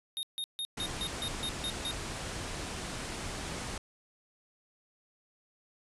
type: tone bursts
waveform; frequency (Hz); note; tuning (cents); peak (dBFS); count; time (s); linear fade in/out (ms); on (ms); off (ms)
square; 3704; A#7; -12; -34; 9; 0.17-1.91; 0; 60; 150
type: low-pass noise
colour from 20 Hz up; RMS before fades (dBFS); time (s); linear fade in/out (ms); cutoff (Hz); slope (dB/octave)
pink; -39; 0.77-3.78; 5; 10000; 48
effects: resampled to 32000 Hz